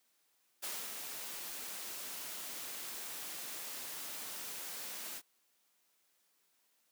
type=noise with ADSR envelope; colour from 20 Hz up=white; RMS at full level=-40 dBFS; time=0.62-5.22 s; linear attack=18 ms; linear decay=260 ms; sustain=-4 dB; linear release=52 ms; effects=white hiss -75 dBFS RMS until 6.91 s + high-pass 200 Hz 12 dB/octave